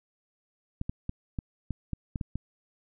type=clicks; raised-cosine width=5 ms; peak=-19 dBFS; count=9; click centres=0.814 / 0.895 / 1.094 / 1.388 / 1.707 / 1.933 / 2.158 / 2.212 / 2.356 s; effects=none